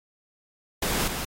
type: noise with echo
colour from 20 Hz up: pink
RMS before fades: -26 dBFS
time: 0.82-1.08 s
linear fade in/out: 5 ms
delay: 170 ms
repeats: 1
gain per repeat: -6 dB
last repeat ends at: 1.25 s
effects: AAC 48 kbps